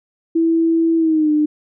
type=tone with pitch glide; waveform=sine; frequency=329 to 301.7 Hz; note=E4 to D4; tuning=-3 to +47 cents; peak=-12 dBFS; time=0.35-1.46 s; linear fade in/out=10 ms; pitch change=-150 cents; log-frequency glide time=0.97-1.31 s; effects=none